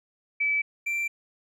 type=tone pair in turn; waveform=sine / triangle; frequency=2303 / 2351 Hz; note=D7 / D7; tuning=-34 / +1 cents; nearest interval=unison; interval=35 cents; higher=second; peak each=-22 / -24 dBFS; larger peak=first; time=0.4-0.62 / 0.86-1.08 s; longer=neither; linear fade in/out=10 ms; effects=none